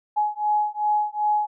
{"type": "beating tone pair", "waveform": "sine", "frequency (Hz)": [840, 842.6], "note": ["G#5", "G#5"], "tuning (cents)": [19, 25], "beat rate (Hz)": 2.6, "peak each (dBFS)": -23, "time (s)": [0.16, 1.47], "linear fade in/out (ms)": 20, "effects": []}